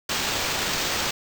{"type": "noise with sample-and-hold", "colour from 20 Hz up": "violet", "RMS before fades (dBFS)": -26, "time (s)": [0.09, 1.11], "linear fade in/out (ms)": 5, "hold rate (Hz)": 11025, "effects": []}